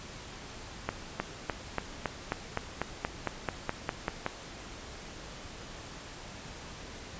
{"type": "accelerating click train", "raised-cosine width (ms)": 0.5, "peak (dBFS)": -14, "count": 15, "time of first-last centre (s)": [0.89, 4.264], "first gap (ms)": 310, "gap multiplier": 0.96, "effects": ["pink hiss -45 dBFS RMS until 7.19 s", "resampled to 16000 Hz"]}